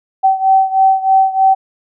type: beating tone pair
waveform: sine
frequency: 767 / 770.2 Hz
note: G5 / G5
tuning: -38 / -31 cents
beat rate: 3.2 Hz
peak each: -10 / -13 dBFS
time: 0.23-1.55 s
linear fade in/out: 20 ms
effects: none